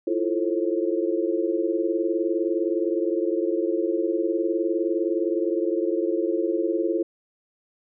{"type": "chord", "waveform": "sine", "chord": "F major seventh", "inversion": "third", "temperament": "equal with one note detuned", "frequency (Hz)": [329.6, 349.2, 440, 535.8], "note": ["E4", "F4", "A4", "C5"], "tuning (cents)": [0, 0, 0, 41], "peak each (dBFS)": [-26, -25, -28, -30], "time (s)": [0.07, 7.03], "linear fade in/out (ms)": 5, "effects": []}